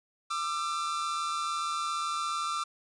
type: tone pair together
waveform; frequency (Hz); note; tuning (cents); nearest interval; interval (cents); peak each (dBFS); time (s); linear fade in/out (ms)
45% pulse; 1189 / 1346.5; D6 / E6; +21 / +36; major second; 215; -32 / -34; 0.3-2.64; 10
effects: resampled to 22050 Hz